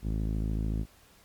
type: tone with low-pass filter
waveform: sawtooth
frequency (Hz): 53.6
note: A1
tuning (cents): -45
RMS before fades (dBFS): -30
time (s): 0.02-0.86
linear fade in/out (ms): 50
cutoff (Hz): 260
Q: 1.3
effects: pink hiss -59 dBFS RMS until 1.24 s + MP3 96 kbps